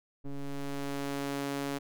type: ring-modulated tone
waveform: sawtooth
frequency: 140.2 Hz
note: C#3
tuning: 20 cents sharp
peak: -26 dBFS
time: 0.24-1.79 s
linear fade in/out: 20 ms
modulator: 140 Hz
effects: none